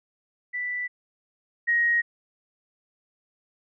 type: tone pair in turn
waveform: sine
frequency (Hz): 1975.5 / 1882.1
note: B6 / A#6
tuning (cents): 0 / +16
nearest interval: minor second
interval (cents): 84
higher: first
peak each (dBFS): -27 / -19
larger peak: second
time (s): 0.53-0.88 / 1.67-2.02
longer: neither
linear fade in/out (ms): 20
effects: none